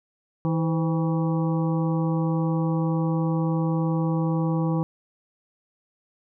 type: harmonic tone with a mistuned harmonic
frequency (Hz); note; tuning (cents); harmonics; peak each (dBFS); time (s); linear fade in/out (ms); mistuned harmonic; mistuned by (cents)
161.5; E3; -35; 1 / 2 / 3 / 5 / 6 / 7; -22 / -28 / -32 / -36 / -38 / -39; 0.45-4.83; 0; 3; +80
effects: none